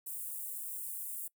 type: high-pass noise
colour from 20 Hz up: white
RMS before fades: -41 dBFS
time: 0.06-1.28 s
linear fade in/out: 10 ms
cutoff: 8200 Hz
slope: 48 dB/octave
effects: noise-tail reverb RT60 0.1 s tail -22 dB re dry